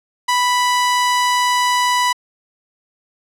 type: tone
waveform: sawtooth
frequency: 987.8 Hz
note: B5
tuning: in tune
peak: -10 dBFS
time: 0.28-2.13 s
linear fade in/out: 10 ms
effects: low-pass 10000 Hz 12 dB/octave